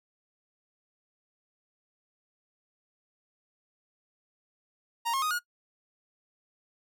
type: tone with pitch steps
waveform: 45% pulse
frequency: 932.3 / 1077.1 / 1244.5 / 1437.8 Hz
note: A#5 / C6 / D#6 / F6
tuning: 0 / +50 / 0 / +50 cents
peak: -27 dBFS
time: 5.05-5.394 s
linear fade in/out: 20 ms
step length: 86 ms
effects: noise-tail reverb RT60 0.1 s tail -22 dB re dry